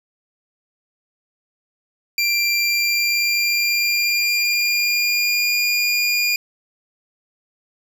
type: tone with pitch glide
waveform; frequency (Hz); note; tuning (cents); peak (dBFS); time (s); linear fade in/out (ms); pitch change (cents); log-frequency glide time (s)
25% pulse; 2369 to 2422; D7 to D#7; +14 to -47; -13; 2.18-6.36; 2; +39; 2.54-5.57
effects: none